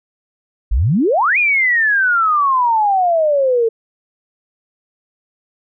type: exponential two-way sweep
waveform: sine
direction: up then down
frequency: 45.65 to 2492 to 444.1 Hz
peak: -11 dBFS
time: 0.71-3.69 s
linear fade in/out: 10 ms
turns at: 1.38 s
effects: none